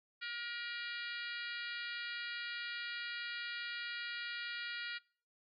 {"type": "harmonic tone with a mistuned harmonic", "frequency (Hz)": 475.2, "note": "A#4", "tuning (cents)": 33, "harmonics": [3, 4, 5, 6, 7, 8, 9, 10], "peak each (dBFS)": [-44, -46, -48, -50, -51, -52, -53, -54], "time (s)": [0.21, 4.99], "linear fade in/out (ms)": 20, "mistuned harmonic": 8, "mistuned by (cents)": 33, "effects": ["noise-tail reverb RT60 0.5 s tail -26 dB re dry"]}